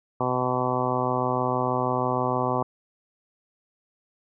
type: harmonic tone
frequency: 126.3 Hz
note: B2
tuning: 39 cents sharp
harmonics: 1 / 2 / 3 / 4 / 5 / 6 / 7 / 8 / 9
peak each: -31 / -31 / -31 / -31 / -31 / -31 / -31 / -31 / -31 dBFS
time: 0.2-2.63 s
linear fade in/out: 5 ms
effects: none